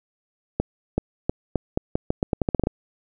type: accelerating click train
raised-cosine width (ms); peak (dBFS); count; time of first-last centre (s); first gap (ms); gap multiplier
2; -7; 15; 0.6-2.671; 380; 0.83
effects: none